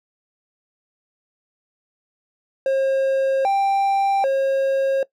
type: tone with pitch steps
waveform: triangle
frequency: 537 / 788 / 540 Hz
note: C5 / G5 / C#5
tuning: +45 / +9 / -45 cents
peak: -14 dBFS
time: 2.66-5.03 s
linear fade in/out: 2 ms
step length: 790 ms
effects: noise-tail reverb RT60 0.1 s tail -20 dB re dry